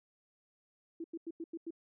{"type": "tone bursts", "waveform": "sine", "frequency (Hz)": 331.4, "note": "E4", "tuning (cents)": 9, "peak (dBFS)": -38, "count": 6, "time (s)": [1, 1.707], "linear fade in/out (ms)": 5, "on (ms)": 42, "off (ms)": 91, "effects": []}